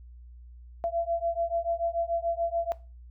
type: beating tone pair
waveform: sine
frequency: 673 / 679.9 Hz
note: E5 / F5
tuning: +36 / -47 cents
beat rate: 6.9 Hz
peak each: -30 dBFS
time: 0.84-2.72 s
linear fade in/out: 0 ms
effects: noise-tail reverb RT60 0.3 s tail -18 dB re dry + added 60 Hz sine -45 dBFS peak until 3.1 s